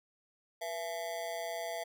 square tone with amplitude modulation, 670 Hz, E5, 28 cents sharp, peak -33 dBFS, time 0.61-1.84 s, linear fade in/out 10 ms, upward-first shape sine, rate 182 Hz, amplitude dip 90%, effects none

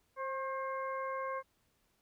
harmonic tone with a mistuned harmonic, 530 Hz, C5, 22 cents sharp, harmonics 1 / 2 / 3 / 4, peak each -39 / -38 / -47 / -49 dBFS, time 0.16-1.43 s, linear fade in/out 50 ms, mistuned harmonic 2, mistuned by +27 cents, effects pink hiss -75 dBFS RMS until 2.01 s

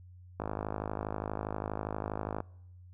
click train, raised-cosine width 1 ms, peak -20 dBFS, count 106, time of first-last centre 0.4-2.404 s, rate 52.4 Hz, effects noise-tail reverb RT60 0.8 s tail -25 dB re dry + added 90 Hz sine -50 dBFS peak until 2.93 s

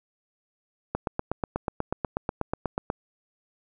click train, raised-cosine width 1 ms, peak -12 dBFS, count 17, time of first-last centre 0.95-2.901 s, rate 8.2 Hz, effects none

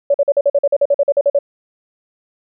sine tone bursts, 567 Hz, C#5, 39 cents sharp, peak -9 dBFS, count 15, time 0.1-1.389 s, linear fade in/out 5 ms, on 43 ms, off 46 ms, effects none

